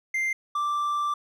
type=tone pair in turn; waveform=triangle; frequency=2093 / 1174.7 Hz; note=C7 / D6; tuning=0 / 0 cents; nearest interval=minor seventh; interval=1000 cents; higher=first; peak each=-22 dBFS; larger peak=neither; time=0.14-0.33 / 0.55-1.14 s; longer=second; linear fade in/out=5 ms; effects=none